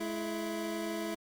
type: tone pair together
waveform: 25% pulse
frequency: 212.5 / 332.4 Hz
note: G#3 / E4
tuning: +40 / +15 cents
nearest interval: minor sixth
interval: 775 cents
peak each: -35 / -32 dBFS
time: 0-1.15 s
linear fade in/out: 10 ms
effects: Opus 48 kbps